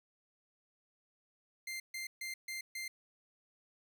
sawtooth tone bursts, 2093 Hz, C7, in tune, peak -36 dBFS, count 5, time 1.67-2.88 s, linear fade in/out 5 ms, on 130 ms, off 140 ms, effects 12-bit

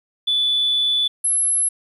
sine tone pair in turn, 3472 / 11023 Hz, A7 / F9, -24 / -24 cents, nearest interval octave + minor sixth, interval 2000 cents, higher second, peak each -15 dBFS, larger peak neither, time 0.27-1.08 / 1.24-1.69 s, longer first, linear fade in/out 10 ms, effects tanh soft clip ceiling -11 dBFS + 9-bit

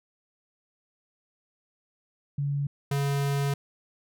sine / square tone pair in turn, 142 / 140.53 Hz, C#3 / C#3, +42 / +24 cents, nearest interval unison, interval 18 cents, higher first, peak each -25 dBFS, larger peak neither, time 2.38-2.67 / 2.91-3.54 s, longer second, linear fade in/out 5 ms, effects none

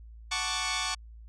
10% pulse chord, D major seventh, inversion first, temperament equal, 740 / 880 / 1108.7 / 1174.7 Hz, F#5 / A5 / C#6 / D6, 0 / 0 / 0 / 0 cents, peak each -28 / -28 / -24 / -26 dBFS, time 0.31-0.95 s, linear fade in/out 10 ms, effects added 56 Hz sine -45 dBFS peak until 1.28 s + resampled to 22050 Hz

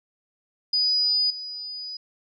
sine tone with level steps, 4949 Hz, D#8, 10 cents flat, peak -19 / -32 dBFS, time 0.73-1.97 s, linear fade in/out 5 ms, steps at 1.3 s, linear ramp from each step 5 ms, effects none

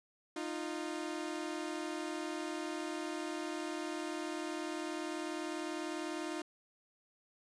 sawtooth tone pair together, 308.3 / 348.4 Hz, D#4 / F4, -16 / -4 cents, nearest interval major second, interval 212 cents, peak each -36 / -37 dBFS, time 0.36-6.42 s, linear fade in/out 5 ms, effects resampled to 22050 Hz + 10-bit

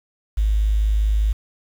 sine tone with quantisation, 52.5 Hz, G#1, 19 cents sharp, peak -15 dBFS, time 0.37-1.33 s, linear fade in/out 10 ms, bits 7, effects none

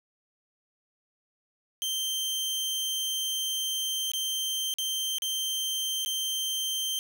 sawtooth tone with dropouts, 3136 Hz, G7, in tune, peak -25 dBFS, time 1.82-6.99 s, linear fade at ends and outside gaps 0 ms, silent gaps 4.117-4.135 / 4.739-4.785 / 5.184-5.221 / 6.049-6.06 s, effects none

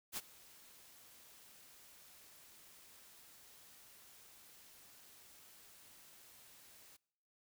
white noise with ADSR envelope, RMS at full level -40 dBFS, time 0.12-6.97 s, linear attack 53 ms, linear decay 31 ms, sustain -21 dB, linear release 10 ms, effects noise-tail reverb RT60 0.8 s tail -25 dB re dry

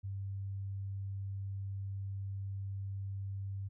sine tone, 98 Hz, G2, in tune, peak -37 dBFS, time 0.03-3.69 s, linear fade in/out 20 ms, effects none

